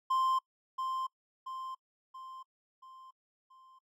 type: tone with echo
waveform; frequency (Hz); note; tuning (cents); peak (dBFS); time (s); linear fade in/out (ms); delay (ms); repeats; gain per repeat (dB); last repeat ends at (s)
triangle; 1046.5; C6; 0; -25; 0.1-0.39; 10; 680; 5; -6; 3.79
effects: noise-tail reverb RT60 0.1 s tail -24 dB re dry